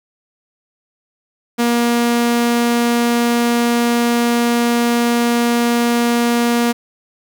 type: tone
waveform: sawtooth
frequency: 237.2 Hz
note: A#3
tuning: 30 cents sharp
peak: -9 dBFS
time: 1.58-6.73 s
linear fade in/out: 20 ms
effects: 7-bit